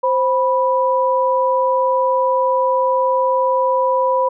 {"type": "tone pair together", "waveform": "sine", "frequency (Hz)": [523.3, 984.2], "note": ["C5", "B5"], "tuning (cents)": [0, -6], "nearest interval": "major seventh", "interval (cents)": 1094, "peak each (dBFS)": -16, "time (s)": [0.03, 4.29], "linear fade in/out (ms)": 10, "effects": []}